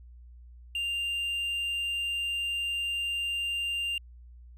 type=tone; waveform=triangle; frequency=2791 Hz; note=F7; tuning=2 cents flat; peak=-27 dBFS; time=0.75-3.98 s; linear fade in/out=2 ms; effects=added 60 Hz sine -47 dBFS peak until 4.57 s